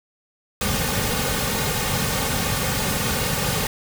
pink noise with comb filter, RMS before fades -23 dBFS, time 0.61-3.67 s, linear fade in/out 2 ms, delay 3 ms, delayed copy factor -0.7, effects none

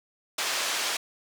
white band-pass noise, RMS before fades -29 dBFS, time 0.38-0.97 s, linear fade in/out 5 ms, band 500 to 5700 Hz, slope 12 dB/octave, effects none

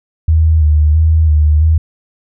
sine tone with vibrato, 77.78 Hz, D#2, in tune, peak -6 dBFS, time 0.28-1.78 s, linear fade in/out 5 ms, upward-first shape square, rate 1.5 Hz, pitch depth 42 cents each way, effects none

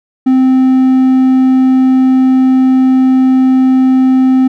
triangle tone, 260 Hz, C4, 11 cents flat, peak -3 dBFS, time 0.26-4.48 s, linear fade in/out 10 ms, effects none

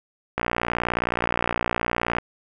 click train, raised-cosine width 0.5 ms, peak -7 dBFS, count 108, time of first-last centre 0.38-2.184 s, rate 59.3 Hz, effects none

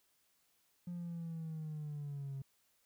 triangle linear sweep, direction down, 176.7 to 134.7 Hz, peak -37 dBFS, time 0.87-2.42 s, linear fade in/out 5 ms, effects tanh soft clip ceiling -36 dBFS + white hiss -75 dBFS RMS until 2.85 s

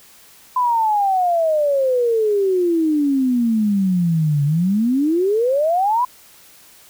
sine exponential two-way sweep, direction down then up, 1018 to 140.8 to 1018 Hz, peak -14 dBFS, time 0.56-6.05 s, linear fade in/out 5 ms, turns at 4.44 s, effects white hiss -47 dBFS RMS until 6.89 s

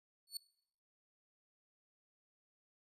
sawtooth tone with exponential growth, 4434 Hz, C#8, in tune, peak -34 dBFS, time 0.27-0.37 s, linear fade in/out 2 ms, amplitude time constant 21 ms, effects noise-tail reverb RT60 0.7 s tail -21 dB re dry + resampled to 32000 Hz

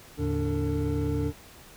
triangle tone cluster, 78 / 108.2 / 143.8 / 291.3 / 449.3 Hz, D#2 / A2 / D3 / D4 / A4, +5 / -29 / -36 / -14 / +36 cents, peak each -28 / -31 / -30 / -28 / -31 dBFS, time 0.17-1.33 s, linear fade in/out 50 ms, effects tanh soft clip ceiling -12 dBFS + pink hiss -50 dBFS RMS until 1.76 s

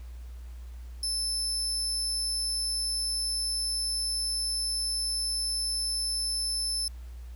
30% pulse tone, 5270 Hz, E8, 1 cent flat, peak -24 dBFS, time 1.03-6.88 s, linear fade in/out 2 ms, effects added 60 Hz sine -39 dBFS peak until 7.35 s + pink hiss -60 dBFS RMS until 7.35 s

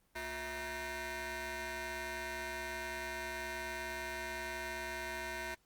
15% pulse ring-modulated tone, 293.7 Hz, D4, in tune, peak -30 dBFS, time 0.15-5.55 s, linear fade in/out 10 ms, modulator 1240 Hz, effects pink hiss -73 dBFS RMS until 5.65 s + Opus 32 kbps

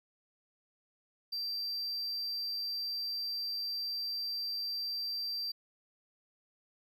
triangle tone, 4699 Hz, D8, in tune, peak -33 dBFS, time 1.32-5.52 s, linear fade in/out 10 ms, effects none

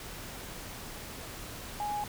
sine tone in noise, 830.6 Hz, G#5, in tune, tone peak -31 dBFS, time 1.8-2.04 s, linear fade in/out 2 ms, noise pink, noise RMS -43 dBFS, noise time 0-2.08 s, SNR +9 dB, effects none

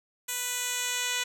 10% pulse tone with band-pass filter sweep, 493.9 Hz, B4, in tune, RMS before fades -31 dBFS, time 0.28-1.24 s, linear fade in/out 10 ms, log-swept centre 9700 to 5000 Hz, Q 1, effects none

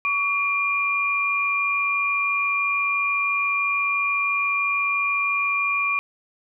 sine tone pair together, 1133 / 2401 Hz, C#6 / D7, +37 / +38 cents, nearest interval octave + minor second, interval 1301 cents, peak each -25 / -21 dBFS, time 0.05-5.99 s, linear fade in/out 0 ms, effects none

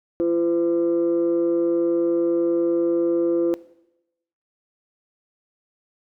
sine tone pair together, 340.2 / 509.7 Hz, F4 / C5, -45 / -45 cents, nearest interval perfect fifth, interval 700 cents, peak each -18 / -23 dBFS, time 0.2-3.54 s, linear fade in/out 0 ms, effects noise-tail reverb RT60 0.9 s tail -19 dB re dry + tanh soft clip ceiling -13 dBFS

